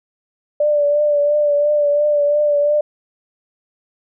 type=tone with vibrato; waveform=sine; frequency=587.3 Hz; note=D5; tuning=in tune; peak=-12 dBFS; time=0.6-2.81 s; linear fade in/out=5 ms; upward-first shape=triangle; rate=2.9 Hz; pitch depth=36 cents each way; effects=none